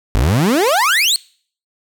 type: exponential sweep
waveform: 30% pulse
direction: up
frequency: 47.54 to 4481 Hz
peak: -9 dBFS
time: 0.15-1.16 s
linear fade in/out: 0 ms
effects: noise-tail reverb RT60 0.5 s tail -24 dB re dry